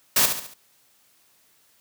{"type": "noise with echo", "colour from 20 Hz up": "white", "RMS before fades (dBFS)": -18, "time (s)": [0.16, 0.26], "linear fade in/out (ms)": 5, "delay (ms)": 70, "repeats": 4, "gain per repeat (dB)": -7, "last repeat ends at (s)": 0.54, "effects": ["white hiss -61 dBFS RMS until 1.8 s", "high-pass 80 Hz 12 dB/octave"]}